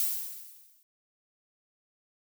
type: noise with exponential decay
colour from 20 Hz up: violet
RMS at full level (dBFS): -26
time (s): 0-0.83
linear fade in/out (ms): 0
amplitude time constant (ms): 180
effects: none